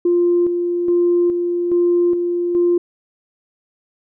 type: tone with tremolo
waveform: sine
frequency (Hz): 349.2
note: F4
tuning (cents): 0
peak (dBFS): -11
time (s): 0.05-2.78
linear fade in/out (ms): 5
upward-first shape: square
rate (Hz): 1.2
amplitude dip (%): 45
effects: tanh soft clip ceiling -7 dBFS